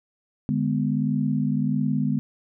sine chord, G# diminished, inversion second, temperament just, 149.51 / 207.7 / 249.2 Hz, D3 / G#3 / B3, +31 / 0 / +16 cents, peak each -25 dBFS, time 0.49-2.19 s, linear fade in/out 0 ms, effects none

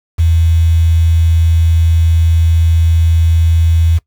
sine tone with quantisation, 82.41 Hz, E2, in tune, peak -7 dBFS, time 0.18-3.99 s, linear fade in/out 20 ms, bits 5, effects noise-tail reverb RT60 0.1 s tail -20 dB re dry

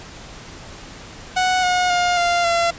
sawtooth tone with pitch steps, 739 / 724.2 / 709.7 / 695.5 / 681.6 Hz, F#5 / F#5 / F5 / F5 / F5, -2 / -37 / +28 / -7 / -42 cents, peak -12 dBFS, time 1.36-2.71 s, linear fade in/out 10 ms, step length 270 ms, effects pink hiss -38 dBFS RMS until 2.78 s + resampled to 16000 Hz

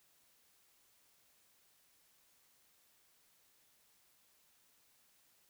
silence, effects white hiss -71 dBFS RMS until 5.49 s

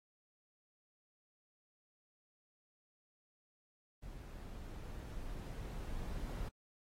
brown noise with level ramp, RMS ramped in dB -49 to -41 dBFS, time 4.02-6.49 s, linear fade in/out 10 ms, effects AAC 48 kbps

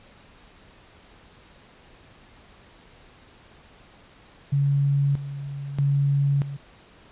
sine tone with tremolo, 140.5 Hz, C#3, 24 cents sharp, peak -18 dBFS, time 4.52-6.57 s, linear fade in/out 10 ms, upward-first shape square, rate 0.79 Hz, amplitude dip 75%, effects pink hiss -52 dBFS RMS until 7.11 s + resampled to 8000 Hz

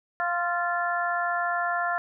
harmonic tone with a mistuned harmonic, 349.2 Hz, F4, in tune, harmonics 2 / 3 / 4 / 5, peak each -28 / -32 / -29 / -31 dBFS, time 0.2-1.98 s, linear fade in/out 0 ms, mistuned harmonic 4, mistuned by -19 cents, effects none

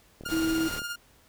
click train, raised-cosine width 2 ms, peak -29 dBFS, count 24, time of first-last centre 0.21-0.818 s, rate 37.8 Hz
sawtooth tone with tremolo, 1412 Hz, F6, 19 cents sharp, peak -27 dBFS, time 0.25-0.96 s, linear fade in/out 10 ms, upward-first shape sine, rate 17 Hz, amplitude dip 50%
pink noise, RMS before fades -38 dBFS, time 0.28-0.8 s, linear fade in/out 20 ms
sine tone, 323.5 Hz, E4, 32 cents flat, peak -24 dBFS, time 0.31-0.69 s, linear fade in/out 20 ms
effects pink hiss -60 dBFS RMS until 1.28 s

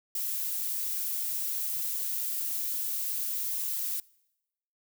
violet noise, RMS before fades -32 dBFS, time 0.15-4 s, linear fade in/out 2 ms, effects noise-tail reverb RT60 0.9 s tail -24 dB re dry

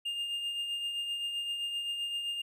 triangle tone with tremolo, 2815 Hz, F7, 13 cents sharp, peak -29 dBFS, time 0.05-2.42 s, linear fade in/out 10 ms, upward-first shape triangle, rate 7.7 Hz, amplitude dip 45%, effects none

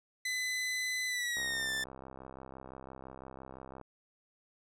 sawtooth tone with pitch glide, 2012 to 1771.9 Hz, B6 to A6, +32 to +12 cents, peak -29 dBFS, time 0.25-1.84 s, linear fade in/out 5 ms, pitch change -220 cents, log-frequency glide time 1.07-1.72 s
click train, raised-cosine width 1 ms, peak -33 dBFS, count 162, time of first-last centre 1.37-3.813 s, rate 65.9 Hz
effects low-pass 11000 Hz 12 dB/octave

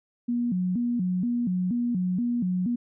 sine tone with vibrato, 209 Hz, G#3, 11 cents sharp, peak -23 dBFS, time 0.28-2.76 s, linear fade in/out 10 ms, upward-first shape square, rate 2.1 Hz, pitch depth 240 cents each way, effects none

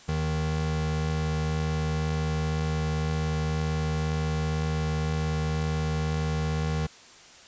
square tone pair together, 78.5 / 156.01 Hz, D#2 / D#3, +16 / +5 cents, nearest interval octave, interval 1189 cents, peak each -30 / -28 dBFS, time 0.08-6.87 s, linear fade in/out 10 ms, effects white hiss -50 dBFS RMS until 7.47 s + resampled to 16000 Hz

